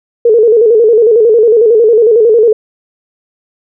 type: tone with vibrato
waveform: sine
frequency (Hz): 450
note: A4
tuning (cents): +39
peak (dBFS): -3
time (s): 0.25-2.53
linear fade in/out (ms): 5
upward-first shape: square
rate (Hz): 11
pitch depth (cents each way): 84
effects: none